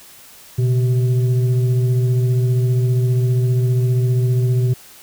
sine tone with frequency modulation, 122.5 Hz, B2, 14 cents flat, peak -13 dBFS, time 0.58-4.74 s, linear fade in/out 10 ms, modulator 260 Hz, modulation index 0.44, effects white hiss -43 dBFS RMS until 5.02 s

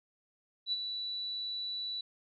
sine tone with ADSR envelope, 3951 Hz, B7, in tune, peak -28 dBFS, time 0.66-2.01 s, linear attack 64 ms, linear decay 31 ms, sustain -7 dB, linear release 4 ms, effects none

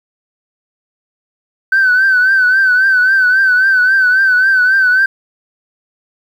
sine tone with vibrato, 1526 Hz, G6, 47 cents flat, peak -6 dBFS, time 1.72-5.06 s, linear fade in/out 5 ms, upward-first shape triangle, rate 3.7 Hz, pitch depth 74 cents each way, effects tanh soft clip ceiling -4 dBFS + 7-bit

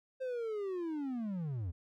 triangle linear sweep, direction down, 528 to 77 Hz, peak -33 dBFS, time 0.2-1.72 s, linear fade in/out 20 ms, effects none

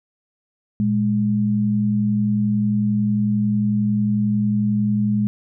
sine tone pair together, 116.57 / 207.7 Hz, A#2 / G#3, 0 / 0 cents, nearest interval minor seventh, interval 1000 cents, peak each -23 / -17 dBFS, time 0.8-5.27 s, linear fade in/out 0 ms, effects none

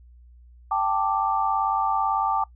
sine chord, G suspended second, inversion none, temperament just, 784 / 882 / 1176 Hz, G5 / A5 / D6, 0 / +4 / +2 cents, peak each -25 dBFS, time 0.71-2.44 s, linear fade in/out 5 ms, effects noise-tail reverb RT60 0.1 s tail -20 dB re dry + added 60 Hz sine -47 dBFS peak until 2.55 s

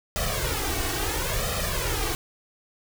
pink noise with flanger, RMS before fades -27 dBFS, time 0.16-2.15 s, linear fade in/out 0 ms, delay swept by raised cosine 1.6 to 2.7 ms, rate 0.73 Hz, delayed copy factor +0.85, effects none

